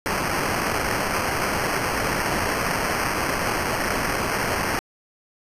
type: noise with sample-and-hold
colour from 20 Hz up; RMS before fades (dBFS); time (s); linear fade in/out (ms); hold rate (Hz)
white; -24; 0.06-4.79; 0; 3675
effects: resampled to 32000 Hz